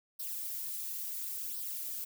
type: noise with flanger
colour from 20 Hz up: violet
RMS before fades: -39 dBFS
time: 0.19-2.05 s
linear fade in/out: 10 ms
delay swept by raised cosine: 0.21 to 5.51 ms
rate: 0.72 Hz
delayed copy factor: +0.7
effects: none